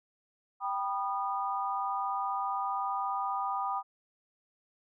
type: chord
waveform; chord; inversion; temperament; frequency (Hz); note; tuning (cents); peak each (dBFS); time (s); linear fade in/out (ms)
sine; G augmented; none; just; 784 / 980 / 1225; G5 / B5 / D#6; 0 / -14 / -27; -34 / -35 / -34; 0.6-3.83; 50
effects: none